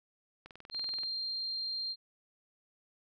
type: click train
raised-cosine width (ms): 0.3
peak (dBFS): -33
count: 13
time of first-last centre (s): 0.46-1.034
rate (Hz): 20.9
type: tone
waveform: sine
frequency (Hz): 4186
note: C8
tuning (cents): 0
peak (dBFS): -34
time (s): 0.71-1.96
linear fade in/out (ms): 50
effects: none